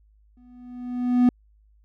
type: tone with exponential growth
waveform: triangle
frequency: 246.9 Hz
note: B3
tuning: in tune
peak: -10 dBFS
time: 0.37-1.29 s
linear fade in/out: 2 ms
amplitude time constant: 200 ms
effects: added 52 Hz sine -55 dBFS peak until 1.84 s